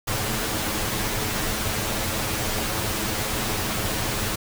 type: noise with comb filter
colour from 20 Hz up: pink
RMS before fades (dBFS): -26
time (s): 0.07-4.36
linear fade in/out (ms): 10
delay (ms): 9.3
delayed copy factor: +0.65
effects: none